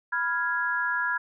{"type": "chord", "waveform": "sine", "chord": "F diminished", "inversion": "second", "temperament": "equal", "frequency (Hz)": [987.8, 1396.9, 1661.2], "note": ["Cb6", "F6", "Ab6"], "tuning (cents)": [0, 0, 0], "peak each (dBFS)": [-31, -29, -27], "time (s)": [0.12, 1.18], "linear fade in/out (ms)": 10, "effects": []}